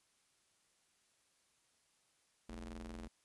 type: ring-modulated tone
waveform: sawtooth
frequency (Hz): 85.4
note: F2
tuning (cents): -38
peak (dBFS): -39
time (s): 2.49-3.08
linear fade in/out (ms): 5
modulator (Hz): 139
effects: white hiss -75 dBFS RMS until 3.24 s + resampled to 24000 Hz